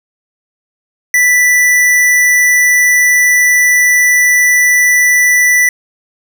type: tone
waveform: square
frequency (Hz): 1975.5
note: B6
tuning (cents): 0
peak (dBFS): -7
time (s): 1.14-5.69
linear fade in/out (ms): 2
effects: none